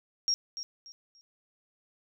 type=tone with echo; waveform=sine; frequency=5588 Hz; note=F8; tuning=in tune; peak=-24 dBFS; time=0.28-0.34 s; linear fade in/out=0 ms; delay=290 ms; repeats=3; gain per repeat=-11 dB; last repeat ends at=1.21 s; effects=none